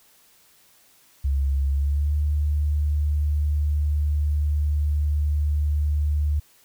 sine tone with pitch glide, 68.8 to 74.17 Hz, C#2 to D2, -12 to +18 cents, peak -19 dBFS, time 1.24-6.4 s, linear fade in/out 10 ms, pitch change +130 cents, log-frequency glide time 1.68-2.14 s, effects white hiss -57 dBFS RMS until 6.64 s

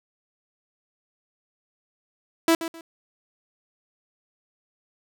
sawtooth tone with echo, 329.6 Hz, E4, in tune, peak -12 dBFS, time 2.48-2.55 s, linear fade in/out 2 ms, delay 130 ms, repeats 2, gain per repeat -12 dB, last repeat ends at 2.81 s, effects none

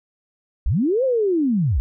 sine linear two-way sweep, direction up then down, 36.71 to 542 to 48.32 Hz, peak -16 dBFS, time 0.66-1.8 s, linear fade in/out 0 ms, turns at 1.04 s, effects none

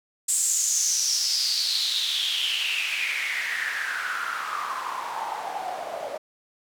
white noise with band-pass filter sweep, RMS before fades -27 dBFS, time 0.28-6.18 s, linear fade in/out 10 ms, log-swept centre 8000 to 590 Hz, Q 6.5, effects none

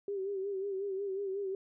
sine tone with vibrato, 392 Hz, G4, in tune, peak -33 dBFS, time 0.08-1.55 s, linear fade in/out 2 ms, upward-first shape sine, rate 5.5 Hz, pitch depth 63 cents each way, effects none

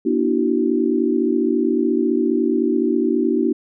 sine tone cluster, 240.1 / 295.7 / 330 / 379.4 Hz, B3 / D4 / E4 / F#4, -49 / +12 / +2 / +43 cents, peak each -21 dBFS, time 0.05-3.53 s, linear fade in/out 10 ms, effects none

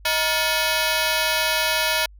10% pulse ring-modulated tone, 790 Hz, G5, 13 cents sharp, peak -8 dBFS, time 0.05-2.06 s, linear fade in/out 5 ms, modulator 163 Hz, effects added 50 Hz sine -43 dBFS peak until 2.19 s

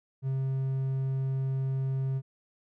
triangle tone, 133.5 Hz, C3, 35 cents sharp, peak -25 dBFS, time 0.22-2.22 s, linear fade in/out 50 ms, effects none

